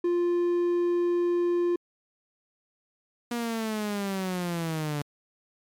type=tone; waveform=triangle; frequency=349.2 Hz; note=F4; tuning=in tune; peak=-20 dBFS; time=0.04-1.76 s; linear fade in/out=5 ms
type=linear sweep; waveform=sawtooth; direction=down; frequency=240 to 143.9 Hz; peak=-24 dBFS; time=3.31-5.02 s; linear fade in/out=5 ms
effects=MP3 96 kbps